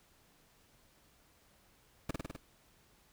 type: noise with echo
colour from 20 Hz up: brown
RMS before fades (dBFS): -35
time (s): 2.09-2.11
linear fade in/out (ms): 5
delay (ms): 51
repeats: 5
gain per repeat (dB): -2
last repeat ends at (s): 2.365
effects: pink hiss -67 dBFS RMS until 3.12 s